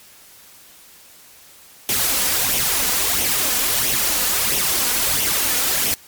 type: noise with flanger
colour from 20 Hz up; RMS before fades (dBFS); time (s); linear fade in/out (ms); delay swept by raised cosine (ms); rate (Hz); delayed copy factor
white; -19; 1.89-5.94; 0; 0.32 to 4.12; 1.5; +0.55
effects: white hiss -46 dBFS RMS until 6.07 s + MP3 96 kbps